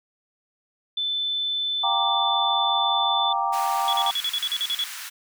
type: tone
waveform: sine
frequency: 3520 Hz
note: A7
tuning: in tune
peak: -23 dBFS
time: 0.97-3.33 s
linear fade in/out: 5 ms
type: chord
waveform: sine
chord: G minor seventh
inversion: third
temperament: equal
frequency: 698.5 / 784 / 932.3 / 1174.7 Hz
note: F5 / G5 / Bb5 / D6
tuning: 0 / 0 / 0 / 0 cents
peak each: -31 / -25 / -26 / -27 dBFS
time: 1.83-4.11 s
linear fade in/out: 10 ms
type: high-pass noise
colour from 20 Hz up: pink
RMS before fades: -36 dBFS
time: 3.52-5.1 s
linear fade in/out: 20 ms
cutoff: 1300 Hz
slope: 24 dB/octave
type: tone bursts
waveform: sine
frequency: 3378 Hz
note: G#7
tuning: 29 cents sharp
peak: -22 dBFS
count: 11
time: 3.88-4.839 s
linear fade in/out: 0 ms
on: 49 ms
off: 42 ms
effects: none